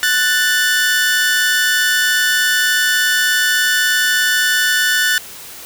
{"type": "tone pair together", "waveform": "sawtooth", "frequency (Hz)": [1485, 1768.4], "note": ["F#6", "A6"], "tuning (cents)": [6, 8], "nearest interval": "minor third", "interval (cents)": 302, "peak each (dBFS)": -12, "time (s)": [0.03, 5.18], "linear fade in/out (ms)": 0, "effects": ["white hiss -34 dBFS RMS until 5.65 s"]}